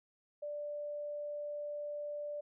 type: tone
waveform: sine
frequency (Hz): 588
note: D5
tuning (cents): +2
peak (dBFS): -38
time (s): 0.42-2.41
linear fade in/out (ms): 10
effects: none